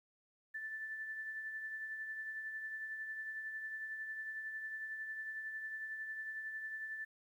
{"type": "tone with tremolo", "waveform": "sine", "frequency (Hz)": 1760, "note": "A6", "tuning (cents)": 0, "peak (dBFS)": -39, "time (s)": [0.54, 7.05], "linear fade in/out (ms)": 10, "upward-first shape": "triangle", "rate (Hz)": 11, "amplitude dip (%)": 45, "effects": ["12-bit"]}